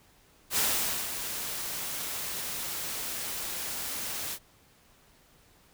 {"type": "noise with ADSR envelope", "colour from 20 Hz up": "white", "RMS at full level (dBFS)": -26, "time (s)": [0.5, 4.39], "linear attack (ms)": 72, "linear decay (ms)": 500, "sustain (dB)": -9, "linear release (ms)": 62, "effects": ["pink hiss -61 dBFS RMS until 5.73 s"]}